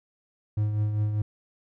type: tone with tremolo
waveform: triangle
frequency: 105.7 Hz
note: G#2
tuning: 31 cents sharp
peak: -19 dBFS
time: 0.57-1.22 s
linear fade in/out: 5 ms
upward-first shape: triangle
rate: 5 Hz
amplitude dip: 50%
effects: none